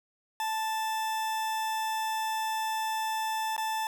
40% pulse tone with dropouts, 880 Hz, A5, in tune, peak -28 dBFS, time 0.4-3.87 s, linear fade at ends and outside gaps 1 ms, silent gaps 3.565-3.579 s, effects none

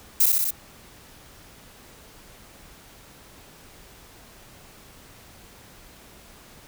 violet noise with echo, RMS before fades -17 dBFS, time 0.2-0.26 s, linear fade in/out 5 ms, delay 62 ms, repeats 4, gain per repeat -2 dB, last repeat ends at 0.508 s, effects pink hiss -49 dBFS RMS until 6.67 s

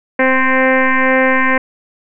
sine tone with frequency modulation, 784 Hz, G5, in tune, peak -9 dBFS, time 0.19-1.58 s, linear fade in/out 5 ms, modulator 261 Hz, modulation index 5.3, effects none

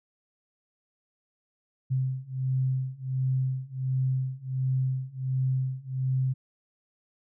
sine beating tone pair, 130 / 131.4 Hz, C3 / C3, -11 / +8 cents, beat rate 1.4 Hz, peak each -29 / -28 dBFS, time 1.9-6.34 s, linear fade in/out 20 ms, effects none

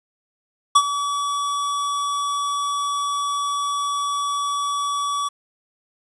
square tone with ADSR envelope, 1143 Hz, D6, 47 cents flat, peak -9 dBFS, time 0.75-5.29 s, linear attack 10 ms, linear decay 57 ms, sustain -13 dB, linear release 15 ms, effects resampled to 24000 Hz + 8-bit

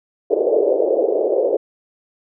white band-pass noise, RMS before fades -17 dBFS, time 0.3-1.57 s, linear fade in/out 10 ms, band 370 to 570 Hz, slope 48 dB/octave, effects none

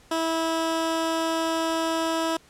15% pulse tone, 326.1 Hz, E4, 19 cents flat, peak -17 dBFS, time 0.11-2.37 s, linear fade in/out 5 ms, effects pink hiss -55 dBFS RMS until 2.49 s + low-pass 10000 Hz 12 dB/octave

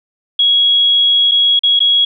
sine tone with dropouts, 3322 Hz, G#7, in tune, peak -8 dBFS, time 0.39-2.05 s, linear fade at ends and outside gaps 5 ms, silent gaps 1.313-1.317 / 1.593-1.634 / 1.793-1.803 s, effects none

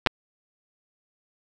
clicks, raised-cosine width 0.3 ms, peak -3 dBFS, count 2, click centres 0.063 / 0.071 s, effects none

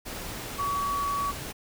sine tone in noise, 1132 Hz, C#6, 36 cents sharp, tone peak -26 dBFS, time 0.58-1.32 s, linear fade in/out 20 ms, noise pink, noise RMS -37 dBFS, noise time 0.05-1.53 s, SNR +8 dB, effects none

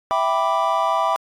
triangle chord, E minor seventh, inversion none, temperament equal, 659.3 / 784 / 987.8 / 1174.7 Hz, E5 / G5 / B5 / D6, 0 / 0 / 0 / 0 cents, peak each -21 / -22 / -20 / -21 dBFS, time 0.11-1.16 s, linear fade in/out 0 ms, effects AAC 64 kbps

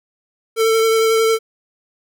square tone with vibrato, 447.5 Hz, A4, 29 cents sharp, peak -13 dBFS, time 0.56-1.39 s, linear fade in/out 50 ms, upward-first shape triangle, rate 11 Hz, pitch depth 19 cents each way, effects none

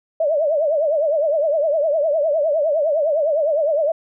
sine tone with vibrato, 610 Hz, D#5, 34 cents flat, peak -15 dBFS, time 0.2-3.92 s, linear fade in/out 5 ms, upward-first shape triangle, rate 9.8 Hz, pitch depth 170 cents each way, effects none

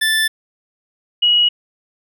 25% pulse / sine tone pair in turn, 1760 / 2907 Hz, A6 / F#7, 0 / -31 cents, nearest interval major sixth, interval 869 cents, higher second, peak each -10 dBFS, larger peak neither, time 0.01-0.28 / 1.22-1.49 s, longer neither, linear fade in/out 10 ms, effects none

